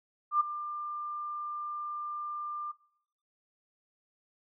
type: tone with ADSR envelope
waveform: sine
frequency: 1194 Hz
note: D6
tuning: 28 cents sharp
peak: -20 dBFS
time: 0.31-2.72 s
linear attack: 94 ms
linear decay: 12 ms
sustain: -14 dB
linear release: 12 ms
effects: noise-tail reverb RT60 0.8 s tail -23 dB re dry